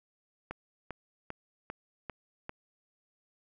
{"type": "click train", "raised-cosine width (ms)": 0.5, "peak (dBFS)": -23, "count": 6, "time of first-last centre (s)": [0.51, 2.494], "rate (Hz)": 2.52, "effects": []}